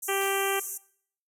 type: band-pass noise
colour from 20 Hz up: white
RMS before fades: -36 dBFS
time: 0.02-0.78 s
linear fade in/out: 10 ms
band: 6000 to 14000 Hz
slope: 96 dB/octave
type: harmonic tone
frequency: 392 Hz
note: G4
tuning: in tune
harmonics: 1 / 2 / 3 / 4 / 5 / 6 / 7 / 8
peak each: -29 / -32 / -34 / -35 / -36 / -37 / -37 / -38 dBFS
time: 0.08-0.6 s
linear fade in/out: 10 ms
type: noise with exponential decay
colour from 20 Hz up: white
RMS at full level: -43 dBFS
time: 0.21-0.65 s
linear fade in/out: 1 ms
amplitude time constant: 95 ms
effects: noise-tail reverb RT60 0.6 s tail -20 dB re dry